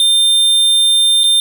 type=tone with dropouts; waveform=square; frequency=3600 Hz; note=A7; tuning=39 cents sharp; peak=-9 dBFS; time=0-1.4 s; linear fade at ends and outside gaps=1 ms; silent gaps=1.235-1.24 s; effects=none